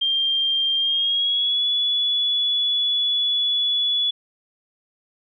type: tone with pitch glide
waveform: sine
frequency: 3186 to 3415 Hz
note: G7 to G#7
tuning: +27 to +48 cents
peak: -18 dBFS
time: 0.01-4.11 s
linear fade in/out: 10 ms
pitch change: +121 cents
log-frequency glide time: 0.76-1.66 s
effects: none